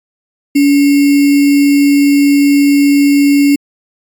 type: tone with sample-and-hold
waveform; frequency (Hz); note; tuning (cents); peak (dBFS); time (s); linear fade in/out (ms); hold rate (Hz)
sine; 284.1; C#4; +43; -5; 0.55-3.56; 10; 2450
effects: AAC 64 kbps